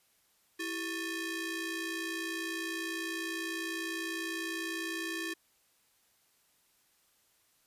sawtooth ring-modulated tone, 720 Hz, F#5, 47 cents flat, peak -28 dBFS, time 0.59-5.34 s, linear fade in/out 10 ms, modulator 1050 Hz, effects white hiss -70 dBFS RMS until 7.66 s + resampled to 32000 Hz

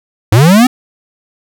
square linear sweep, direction up, 97.9 to 261.6 Hz, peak -4 dBFS, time 0.32-0.67 s, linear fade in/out 5 ms, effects none

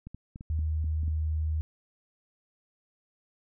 clicks, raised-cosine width 5 ms, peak -29 dBFS, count 8, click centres 0.07 / 0.146 / 0.359 / 0.409 / 0.591 / 0.843 / 1.033 / 1.08 s
sine tone, 78 Hz, D#2, 5 cents sharp, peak -26 dBFS, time 0.5-1.61 s, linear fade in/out 0 ms
effects none

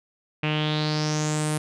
sawtooth tone with low-pass filter sweep, 152.7 Hz, D#3, 32 cents flat, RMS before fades -25 dBFS, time 0.43-1.58 s, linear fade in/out 5 ms, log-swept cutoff 2600 to 10000 Hz, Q 5.4, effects none

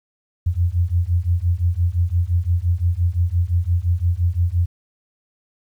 sine beating tone pair, 84.4 / 90.2 Hz, E2 / F#2, +41 / -44 cents, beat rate 5.8 Hz, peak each -19 dBFS, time 0.46-4.66 s, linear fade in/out 10 ms, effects 9-bit

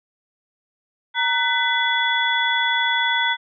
sine tone cluster, 931 / 1502 / 2001 / 3416 Hz, A#5 / F#6 / B6 / G#7, -2 / +26 / +22 / +48 cents, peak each -23 dBFS, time 1.14-3.37 s, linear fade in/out 50 ms, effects none

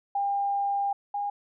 sine tone pair in turn, 801 / 813.6 Hz, G5 / G#5, +37 / -36 cents, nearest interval unison, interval 27 cents, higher second, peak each -24 / -27 dBFS, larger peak first, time 0.15-0.93 / 1.14-1.3 s, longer first, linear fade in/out 5 ms, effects none

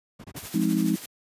brown noise bursts, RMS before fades -37 dBFS, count 4, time 0.19-0.47 s, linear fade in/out 10 ms, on 52 ms, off 24 ms
white noise with tremolo, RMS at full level -37 dBFS, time 0.36-1.06 s, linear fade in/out 5 ms, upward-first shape sine, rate 12 Hz, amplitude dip 50%
sine chord, F minor seventh, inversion none, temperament just, 174.61 / 209.5 / 261.9 / 314.3 Hz, F3 / Ab3 / C4 / Eb4, 0 / +15 / +2 / +18 cents, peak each -26 / -25 / -28 / -26 dBFS, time 0.54-0.96 s, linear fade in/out 5 ms
effects high-pass 100 Hz 12 dB/octave + resampled to 32000 Hz

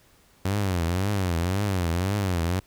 sawtooth tone with vibrato, 92.5 Hz, F#2, in tune, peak -19 dBFS, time 0.45-2.6 s, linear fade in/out 5 ms, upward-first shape triangle, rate 1.9 Hz, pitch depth 220 cents each way, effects pink hiss -59 dBFS RMS until 2.66 s

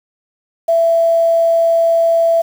sine tone with quantisation, 666 Hz, E5, 18 cents sharp, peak -9 dBFS, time 0.68-2.42 s, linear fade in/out 10 ms, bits 6, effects none

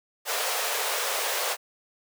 pink high-pass noise, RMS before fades -28 dBFS, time 0.25-1.57 s, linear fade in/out 50 ms, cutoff 450 Hz, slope 48 dB/octave, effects none

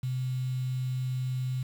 sine tone with quantisation, 128.3 Hz, C3, 34 cents flat, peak -28 dBFS, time 0.03-1.63 s, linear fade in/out 5 ms, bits 8, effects none

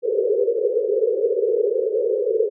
pink band-pass noise, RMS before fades -20 dBFS, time 0.02-2.5 s, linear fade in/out 50 ms, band 400 to 510 Hz, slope 96 dB/octave, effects none

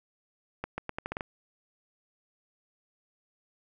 accelerating click train, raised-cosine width 0.5 ms, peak -18 dBFS, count 8, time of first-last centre 0.64-1.208 s, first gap 140 ms, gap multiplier 0.81, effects none

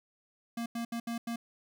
square tone bursts at uneven times, 233.1 Hz, A#3, in tune, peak -34 dBFS, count 5, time 0.57-0.66 / 0.75-0.85 / 0.92-1 / 1.07-1.18 / 1.27-1.36 s, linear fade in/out 5 ms, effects none

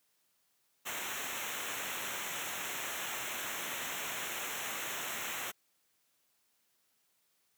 pink noise with comb filter, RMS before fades -39 dBFS, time 0.85-5.52 s, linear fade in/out 20 ms, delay 0.21 ms, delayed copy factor -0.9, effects white hiss -75 dBFS RMS until 7.57 s + high-pass 100 Hz 12 dB/octave

